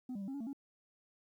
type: tone with pitch steps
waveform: sine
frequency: 253.2 / 199.9 / 194.3 / 269.3 / 282.7 / 224.5 / 277.6 Hz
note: B3 / G3 / G3 / C#4 / C#4 / A3 / C#4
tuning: +43 / +34 / -15 / -50 / +34 / +35 / +3 cents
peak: -36 dBFS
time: 0.09-0.531 s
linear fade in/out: 5 ms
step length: 63 ms
effects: tanh soft clip ceiling -38 dBFS + 12-bit